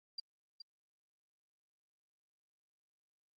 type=tone with echo; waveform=sine; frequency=4738 Hz; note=D8; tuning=14 cents sharp; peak=-38 dBFS; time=0.18-0.2 s; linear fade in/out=5 ms; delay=420 ms; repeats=1; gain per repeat=-9 dB; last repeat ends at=0.62 s; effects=Opus 32 kbps